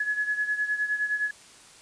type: beating tone pair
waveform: sine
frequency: 1693 / 1702.7 Hz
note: G#6 / G#6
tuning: +33 / +43 cents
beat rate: 9.7 Hz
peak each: -26 / -31 dBFS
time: 0-1.31 s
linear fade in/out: 5 ms
effects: white hiss -51 dBFS RMS until 1.81 s + resampled to 22050 Hz